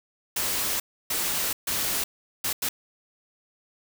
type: noise bursts at uneven times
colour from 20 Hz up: white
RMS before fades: -27 dBFS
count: 5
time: 0.36-0.8 / 1.1-1.53 / 1.67-2.04 / 2.44-2.53 / 2.62-2.69 s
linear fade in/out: 5 ms
effects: none